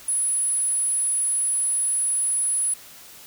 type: tone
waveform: sine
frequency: 10220 Hz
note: D#9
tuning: 45 cents sharp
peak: -20 dBFS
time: 0.08-2.74 s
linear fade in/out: 5 ms
effects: white hiss -45 dBFS RMS until 3.26 s